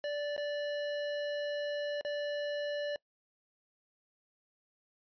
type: tone with dropouts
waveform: square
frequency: 584 Hz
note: D5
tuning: 10 cents flat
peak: -34 dBFS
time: 0.04-2.96 s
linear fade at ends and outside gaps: 1 ms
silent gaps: 0.365-0.378 / 2.011-2.049 s
effects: noise-tail reverb RT60 0.1 s tail -24 dB re dry + resampled to 11025 Hz